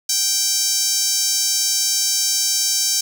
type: tone with high-pass filter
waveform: sawtooth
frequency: 781 Hz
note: G5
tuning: 7 cents flat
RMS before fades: -19 dBFS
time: 0.09-3.01 s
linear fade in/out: 5 ms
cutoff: 5800 Hz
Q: 3.2
effects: none